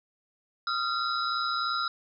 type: tone cluster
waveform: sine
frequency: 1248 / 1371 / 3830 / 3984 / 5040 Hz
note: D#6 / F6 / A#7 / B7 / D#8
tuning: +5 / -32 / +46 / +14 / +21 cents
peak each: -33 / -29 / -37 / -38 / -37 dBFS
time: 0.67-1.88 s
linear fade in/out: 2 ms
effects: none